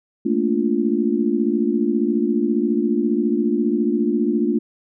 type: chord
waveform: sine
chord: Bb major seventh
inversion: third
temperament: just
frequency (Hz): 218.5 / 233.1 / 291.4 / 349.6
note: A3 / Bb3 / D4 / F4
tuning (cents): -12 / 0 / -13 / +2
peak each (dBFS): -22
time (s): 0.25-4.59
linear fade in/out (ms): 10
effects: none